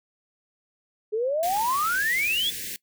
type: exponential sweep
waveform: sine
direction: up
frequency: 415.3 to 3536 Hz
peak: -22 dBFS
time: 1.12-2.51 s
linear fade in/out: 20 ms
type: band-stop noise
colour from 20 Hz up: white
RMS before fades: -34 dBFS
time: 1.43-2.76 s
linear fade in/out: 0 ms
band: 520 to 1600 Hz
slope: 96 dB/octave
type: click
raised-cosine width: 0.3 ms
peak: -24 dBFS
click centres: 1.568 s
effects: noise-tail reverb RT60 0.1 s tail -21 dB re dry